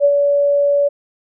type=tone with ADSR envelope; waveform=sine; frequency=571 Hz; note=D5; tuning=49 cents flat; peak=-7 dBFS; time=0-0.89 s; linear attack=45 ms; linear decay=59 ms; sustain=-4 dB; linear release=17 ms; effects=none